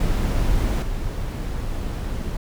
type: noise with level steps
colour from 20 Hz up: brown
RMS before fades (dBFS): -20 / -26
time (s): 0-2.37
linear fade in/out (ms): 5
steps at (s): 0.82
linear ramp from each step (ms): 5
effects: none